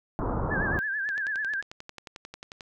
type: low-pass noise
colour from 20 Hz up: pink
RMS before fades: -29 dBFS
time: 0.19-0.79 s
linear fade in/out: 0 ms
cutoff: 1300 Hz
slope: 48 dB/octave
type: tone with vibrato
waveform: sine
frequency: 1650 Hz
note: G#6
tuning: 12 cents flat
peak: -27 dBFS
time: 0.5-1.62 s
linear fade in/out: 20 ms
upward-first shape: sine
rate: 9.1 Hz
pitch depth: 100 cents each way
type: click train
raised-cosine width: 0.2 ms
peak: -23 dBFS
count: 18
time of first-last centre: 1.09-2.608 s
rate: 11.2 Hz
effects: none

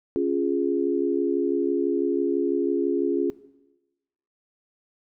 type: chord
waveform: sine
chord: Db major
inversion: none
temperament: equal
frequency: 277.2 / 349.2 / 415.3 Hz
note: Db4 / F4 / Ab4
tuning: 0 / 0 / 0 cents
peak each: -26 / -24 / -26 dBFS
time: 0.16-3.3 s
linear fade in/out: 0 ms
effects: noise-tail reverb RT60 1.0 s tail -18 dB re dry

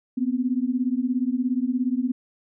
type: beating tone pair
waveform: sine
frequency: 243.6 / 260.6 Hz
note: B3 / C4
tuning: -24 / -7 cents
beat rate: 17 Hz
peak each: -24 dBFS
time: 0.17-2.12 s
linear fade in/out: 10 ms
effects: none

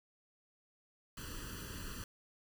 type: noise with comb filter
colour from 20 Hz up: pink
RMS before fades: -45 dBFS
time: 1.17-2.04 s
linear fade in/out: 2 ms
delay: 0.67 ms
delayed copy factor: +0.95
effects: none

